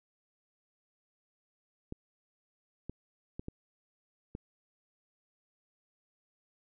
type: clicks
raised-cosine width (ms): 3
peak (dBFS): -26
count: 5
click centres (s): 1.924 / 2.896 / 3.395 / 3.484 / 4.351
effects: none